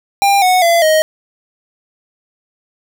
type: tone with pitch steps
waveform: square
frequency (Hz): 798 / 736 / 678.8 / 626.1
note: G5 / F#5 / F5 / D#5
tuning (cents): +31 / -9 / -49 / +11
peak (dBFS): -9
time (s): 0.22-1.02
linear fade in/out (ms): 0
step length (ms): 200
effects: 7-bit